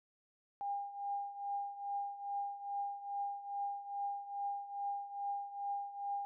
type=tone with tremolo; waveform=sine; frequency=805 Hz; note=G5; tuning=46 cents sharp; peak=-34 dBFS; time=0.61-6.25 s; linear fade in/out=0 ms; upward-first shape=triangle; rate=2.4 Hz; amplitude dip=80%; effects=none